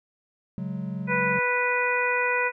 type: chord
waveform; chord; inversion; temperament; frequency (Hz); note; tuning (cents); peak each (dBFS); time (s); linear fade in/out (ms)
triangle; C# suspended fourth; none; just; 138.59 / 184.79 / 207.9; C#3 / F#3 / G#3; 0 / -2 / +2; -33 / -29 / -33; 0.58-1.39; 0
type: harmonic tone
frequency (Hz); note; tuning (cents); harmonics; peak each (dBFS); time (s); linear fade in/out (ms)
492.6; B4; -5; 1 / 2 / 3 / 4 / 5; -28 / -28 / -28 / -28 / -28; 1.07-2.52; 50
effects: none